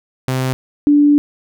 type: tone pair in turn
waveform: sawtooth / sine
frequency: 129.9 / 291.6 Hz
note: C3 / D4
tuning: -12 / -12 cents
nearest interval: octave + major second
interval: 1400 cents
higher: second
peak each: -12 / -7 dBFS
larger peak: second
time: 0.28-0.53 / 0.87-1.18 s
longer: second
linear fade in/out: 0 ms
effects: none